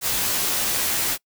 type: noise with comb filter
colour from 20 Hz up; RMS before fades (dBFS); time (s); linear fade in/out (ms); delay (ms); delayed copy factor
white; -23; 0.01-1.18; 50; 13; -0.7
effects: noise-tail reverb RT60 0.1 s tail -25 dB re dry